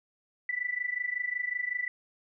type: tone with amplitude modulation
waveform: sine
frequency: 1977 Hz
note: B6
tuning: 1 cent sharp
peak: -26 dBFS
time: 0.49-1.88 s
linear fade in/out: 2 ms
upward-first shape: sine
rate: 25.4 Hz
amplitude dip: 85%
effects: none